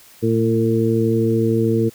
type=harmonic tone with a mistuned harmonic; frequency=113.1 Hz; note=A2; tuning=48 cents sharp; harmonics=1 / 2 / 3 / 4; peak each=-20 / -20 / -20 / -20 dBFS; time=0.22-1.9 s; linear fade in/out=20 ms; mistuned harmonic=1; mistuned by=+22 cents; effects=white hiss -47 dBFS RMS until 1.94 s